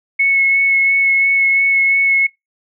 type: tone with vibrato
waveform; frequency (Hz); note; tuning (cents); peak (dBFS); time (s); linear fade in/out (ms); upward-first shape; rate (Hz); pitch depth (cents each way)
sine; 2195; C#7; -18; -10; 0.19-2.27; 10; sine; 2.9; 12
effects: noise-tail reverb RT60 0.2 s tail -25 dB re dry